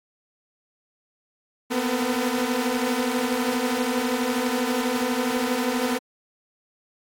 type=tone cluster; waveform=sawtooth; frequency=240.8 / 253.1 / 452.9 / 499.8 Hz; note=B3 / B3 / A#4 / B4; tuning=-44 / +43 / -50 / +21 cents; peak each=-25 / -21 / -26 / -29 dBFS; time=1.7-5.99 s; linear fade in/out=20 ms; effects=AAC 64 kbps